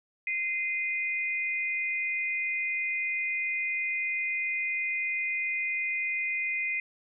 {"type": "tone pair together", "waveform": "sine", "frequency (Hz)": [2075, 2468], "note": ["C7", "D#7"], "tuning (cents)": [-15, -15], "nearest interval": "minor third", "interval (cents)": 300, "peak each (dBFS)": [-30, -31], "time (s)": [0.27, 6.8], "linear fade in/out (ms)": 2, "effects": []}